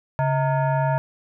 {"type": "tone with frequency modulation", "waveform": "sine", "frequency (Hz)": 138.59, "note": "C#3", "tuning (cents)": 0, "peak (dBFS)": -18, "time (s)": [0.19, 0.98], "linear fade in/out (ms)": 0, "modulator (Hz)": 778, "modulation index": 1.1, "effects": []}